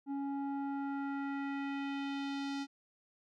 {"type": "tone with low-pass filter sweep", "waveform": "square", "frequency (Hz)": 278, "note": "C#4", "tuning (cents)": 5, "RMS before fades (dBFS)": -38, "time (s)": [0.06, 2.67], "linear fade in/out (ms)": 50, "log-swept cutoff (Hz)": [630, 5200], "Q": 1.6, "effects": []}